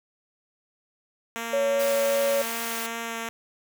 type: tone with vibrato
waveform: 5% pulse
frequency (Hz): 229.5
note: A#3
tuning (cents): -27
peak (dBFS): -19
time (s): 1.36-3.29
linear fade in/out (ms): 0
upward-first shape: sine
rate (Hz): 2.6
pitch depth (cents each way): 10
type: tone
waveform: sine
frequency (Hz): 559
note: C#5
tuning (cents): +14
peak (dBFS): -21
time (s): 1.53-2.42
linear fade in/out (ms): 5
type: high-pass noise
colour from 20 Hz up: white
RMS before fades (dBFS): -34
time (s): 1.79-2.87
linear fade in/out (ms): 10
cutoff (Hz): 700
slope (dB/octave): 24
effects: none